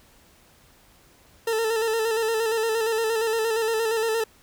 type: tone with vibrato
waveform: 40% pulse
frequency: 448.1 Hz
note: A4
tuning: 32 cents sharp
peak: -21 dBFS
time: 1.47-4.24 s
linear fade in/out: 5 ms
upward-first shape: square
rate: 8.6 Hz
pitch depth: 39 cents each way
effects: pink hiss -56 dBFS RMS until 4.42 s